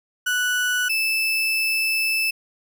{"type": "tone pair in turn", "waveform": "35% pulse", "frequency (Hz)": [1480, 2631], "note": ["F#6", "E7"], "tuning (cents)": [0, -4], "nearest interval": "minor seventh", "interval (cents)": 996, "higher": "second", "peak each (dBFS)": -18, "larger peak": "neither", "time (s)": [[0.26, 0.89], [0.89, 2.31]], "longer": "second", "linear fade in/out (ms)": 10, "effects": []}